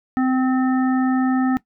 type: harmonic tone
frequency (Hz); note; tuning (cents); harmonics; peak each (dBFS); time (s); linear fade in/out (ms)
258.6; C4; -20; 1 / 3 / 5 / 7; -16 / -26 / -30 / -33; 0.17-1.57; 0
effects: noise-tail reverb RT60 0.1 s tail -18 dB re dry